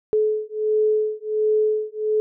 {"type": "beating tone pair", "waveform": "sine", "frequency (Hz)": [428.8, 430.2], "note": ["A4", "A4"], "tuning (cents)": [-45, -39], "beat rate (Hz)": 1.4, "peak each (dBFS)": -21, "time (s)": [0.13, 2.2], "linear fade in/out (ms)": 0, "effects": []}